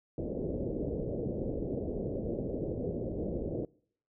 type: low-pass noise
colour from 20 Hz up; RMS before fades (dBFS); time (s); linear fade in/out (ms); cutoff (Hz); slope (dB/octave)
white; -35; 0.18-3.65; 2; 550; 48
effects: noise-tail reverb RT60 0.6 s tail -25 dB re dry